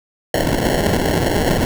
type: noise with sample-and-hold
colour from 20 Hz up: blue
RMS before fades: -17 dBFS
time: 0.34-1.65 s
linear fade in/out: 2 ms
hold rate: 1225 Hz
effects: none